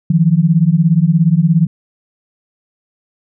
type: beating tone pair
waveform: sine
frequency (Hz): 156.8 / 173.8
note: D#3 / F3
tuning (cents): +14 / -8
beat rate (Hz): 17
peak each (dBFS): -11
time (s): 0.1-1.67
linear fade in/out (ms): 5
effects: none